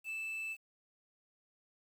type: tone with quantisation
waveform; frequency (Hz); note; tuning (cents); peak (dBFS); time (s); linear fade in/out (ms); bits
triangle; 2637; E7; 0; -36; 0.04-0.57; 50; 10
effects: none